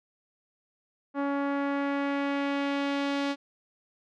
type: tone with low-pass filter sweep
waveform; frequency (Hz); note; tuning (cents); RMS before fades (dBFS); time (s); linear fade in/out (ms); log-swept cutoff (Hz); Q
sawtooth; 281; C#4; +24; -29; 1.14-3.36; 50; 1300 to 4200; 1.2
effects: none